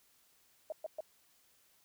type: tone bursts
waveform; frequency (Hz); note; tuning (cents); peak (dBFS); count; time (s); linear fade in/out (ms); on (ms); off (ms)
sine; 626; D#5; +10; -36; 3; 0.7-1.006; 2; 22; 120
effects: white hiss -69 dBFS RMS until 1.84 s